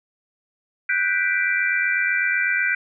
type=chord; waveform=sine; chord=G major seventh; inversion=third; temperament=equal; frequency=1480 / 1568 / 1975.5 / 2349 Hz; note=F#6 / G6 / B6 / D7; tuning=0 / 0 / 0 / 0 cents; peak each=-24 dBFS; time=0.89-2.75 s; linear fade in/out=5 ms; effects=none